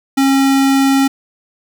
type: tone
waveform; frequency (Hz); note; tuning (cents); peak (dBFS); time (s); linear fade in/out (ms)
square; 271.7; C#4; -35; -10; 0.17-1.08; 10
effects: none